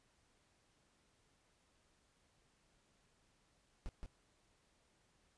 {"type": "noise with echo", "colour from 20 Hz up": "brown", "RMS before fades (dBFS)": -43, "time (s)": [3.86, 3.89], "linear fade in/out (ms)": 0, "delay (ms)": 170, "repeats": 1, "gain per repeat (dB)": -3, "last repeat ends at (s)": 4.06, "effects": ["pink hiss -75 dBFS RMS until 5.37 s", "resampled to 22050 Hz"]}